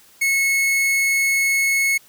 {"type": "tone", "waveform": "45% pulse", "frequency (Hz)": 2189, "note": "C#7", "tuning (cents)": -22, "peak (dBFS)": -16, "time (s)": [0.21, 1.98], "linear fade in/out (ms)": 10, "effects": ["white hiss -51 dBFS RMS until 2.08 s"]}